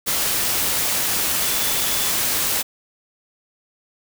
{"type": "tone in noise", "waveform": "sine", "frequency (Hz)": 3464, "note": "A7", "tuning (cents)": -28, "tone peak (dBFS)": -32, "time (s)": [1.41, 2.12], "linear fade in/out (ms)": 20, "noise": "white", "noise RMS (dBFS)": -21, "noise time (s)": [0.06, 2.63], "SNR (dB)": -14, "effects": []}